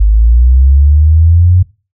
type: linear sweep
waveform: sine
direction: up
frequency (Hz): 49.85 to 91.9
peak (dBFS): -3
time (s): 0-1.63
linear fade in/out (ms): 10
effects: noise-tail reverb RT60 0.3 s tail -20 dB re dry